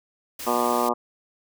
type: noise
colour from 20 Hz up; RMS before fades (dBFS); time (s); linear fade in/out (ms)
white; -35; 0.39-0.89; 5
type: harmonic tone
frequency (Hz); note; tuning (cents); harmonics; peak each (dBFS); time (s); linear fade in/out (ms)
120.6; B2; -41; 2 / 3 / 4 / 5 / 6 / 7 / 8 / 9 / 10; -29 / -29 / -29 / -29 / -29 / -29 / -29 / -29 / -29; 0.46-0.94; 20
effects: none